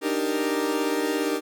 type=chord; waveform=40% pulse; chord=Eb major seventh; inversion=third; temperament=equal; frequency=293.7 / 311.1 / 392 / 466.2 Hz; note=D4 / Eb4 / G4 / Bb4; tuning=0 / 0 / 0 / 0 cents; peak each=-28 dBFS; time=0.01-1.41 s; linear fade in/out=50 ms; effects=none